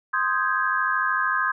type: chord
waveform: sine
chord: Ab major seventh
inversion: first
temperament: equal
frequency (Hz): 1046.5 / 1244.5 / 1568 / 1661.2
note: C6 / Eb6 / G6 / Ab6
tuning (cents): 0 / 0 / 0 / 0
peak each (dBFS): -26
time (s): 0.13-1.52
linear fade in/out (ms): 10
effects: none